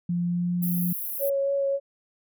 sine tone with pitch glide, 174.2 to 176.53 Hz, F3 to F3, -4 to +19 cents, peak -23 dBFS, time 0.09-0.93 s, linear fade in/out 5 ms, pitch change +23 cents, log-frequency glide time 0.25-0.55 s
pink high-pass noise, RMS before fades -32 dBFS, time 0.62-1.3 s, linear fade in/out 10 ms, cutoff 11000 Hz, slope 96 dB/octave
sine tone with vibrato, 554.4 Hz, C#5, in tune, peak -22 dBFS, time 1.19-1.8 s, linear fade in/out 50 ms, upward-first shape sine, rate 3.6 Hz, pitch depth 12 cents each way
effects none

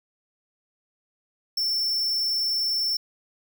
square tone, 5390 Hz, E8, 38 cents sharp, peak -23 dBFS, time 1.57-2.97 s, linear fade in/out 5 ms, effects none

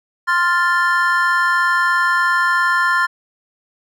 triangle chord, F major, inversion second, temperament equal, 1046.5 / 1396.9 / 1760 Hz, C6 / F6 / A6, 0 / 0 / 0 cents, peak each -16 dBFS, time 0.27-3.07 s, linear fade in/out 20 ms, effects none

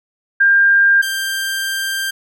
sine / sawtooth tone pair in turn, 1599 / 1581.5 Hz, G6 / G6, +34 / +15 cents, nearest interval unison, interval 19 cents, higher first, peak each -8 / -15 dBFS, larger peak first, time 0.4-1.02 / 1.02-2.11 s, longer second, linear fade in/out 10 ms, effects none

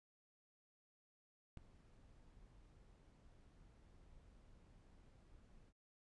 brown noise with ADSR envelope, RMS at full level -44 dBFS, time 1.57-5.73 s, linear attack 3 ms, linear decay 3 ms, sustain -21 dB, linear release 47 ms, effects resampled to 22050 Hz

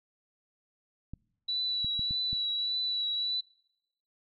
clicks, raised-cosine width 5 ms, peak -27 dBFS, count 5, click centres 1.136 / 1.846 / 1.994 / 2.109 / 2.33 s
sine tone with vibrato, 3940 Hz, B7, 5 cents flat, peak -28 dBFS, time 1.48-3.41 s, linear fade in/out 10 ms, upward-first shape triangle, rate 1.7 Hz, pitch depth 25 cents each way
effects noise-tail reverb RT60 0.9 s tail -26 dB re dry + MP3 64 kbps

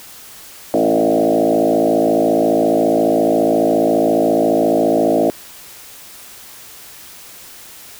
sine tone with frequency modulation, 466.2 Hz, A#4, in tune, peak -11 dBFS, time 0.74-5.3 s, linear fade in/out 0 ms, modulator 54.5 Hz, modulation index 4.2, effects white hiss -38 dBFS RMS until 7.99 s

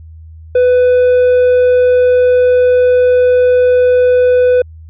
triangle tone, 498.3 Hz, B4, 15 cents sharp, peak -4 dBFS, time 0.55-4.62 s, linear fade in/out 5 ms, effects added 80 Hz sine -31 dBFS peak until 4.89 s + resampled to 8000 Hz

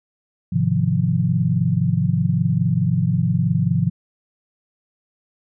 sine chord, F minor seventh, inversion first, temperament equal with one note detuned, 105.46 / 130.81 / 155.56 / 174.61 Hz, Ab2 / C3 / Eb3 / F3, +27 / 0 / 0 / 0 cents, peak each -23 / -21 / -22 / -20 dBFS, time 0.52-3.9 s, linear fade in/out 10 ms, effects none

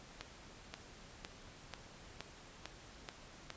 accelerating click train, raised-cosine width 0.2 ms, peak -25 dBFS, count 8, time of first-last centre 0.21-3.503 s, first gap 530 ms, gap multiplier 0.96, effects pink hiss -56 dBFS RMS until 3.56 s + resampled to 16000 Hz

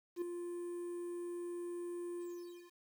triangle tone with ADSR envelope, 349.2 Hz, F4, in tune, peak -31 dBFS, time 0.16-2.74 s, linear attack 58 ms, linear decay 4 ms, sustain -7 dB, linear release 560 ms, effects 10-bit

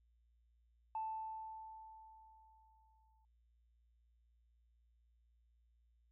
sine tone with exponential decay, 880 Hz, A5, in tune, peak -37 dBFS, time 0.95-3.25 s, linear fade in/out 2 ms, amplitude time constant 500 ms, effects tanh soft clip ceiling -33 dBFS + added 58 Hz sine -70 dBFS peak until 6.11 s

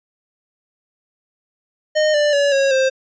square tone with pitch steps, 614 / 591 / 568.9 / 547.6 / 527.2 Hz, D#5 / D5 / C#5 / C#5 / C5, -23 / +11 / +45 / -21 / +13 cents, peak -14 dBFS, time 1.95-2.9 s, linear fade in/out 20 ms, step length 190 ms, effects resampled to 16000 Hz

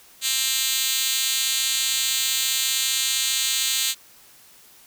5% pulse tone with high-pass filter, 264.7 Hz, C4, 20 cents sharp, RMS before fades -23 dBFS, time 0.21-3.95 s, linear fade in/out 50 ms, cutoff 4600 Hz, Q 2.1, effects white hiss -51 dBFS RMS until 4.86 s

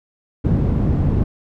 white low-pass noise, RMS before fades -17 dBFS, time 0.44-1.24 s, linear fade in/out 10 ms, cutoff 170 Hz, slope 12 dB/octave, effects none

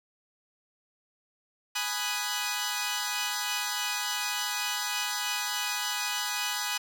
10% pulse chord, G# minor seventh, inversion none, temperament equal, 830.6 / 987.8 / 1244.5 / 1480 Hz, G#5 / B5 / D#6 / F#6, 0 / 0 / 0 / 0 cents, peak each -26 / -26 / -28 / -27 dBFS, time 1.75-6.78 s, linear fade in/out 10 ms, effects none

